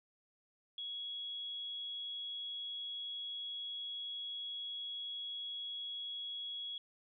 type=tone; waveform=sine; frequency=3337 Hz; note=G#7; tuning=8 cents sharp; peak=-40 dBFS; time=0.78-6.78 s; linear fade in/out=2 ms; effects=none